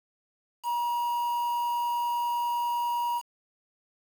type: tone with quantisation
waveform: triangle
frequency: 955 Hz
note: A#5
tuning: 42 cents sharp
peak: -24 dBFS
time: 0.63-3.22 s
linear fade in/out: 50 ms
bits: 7
effects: none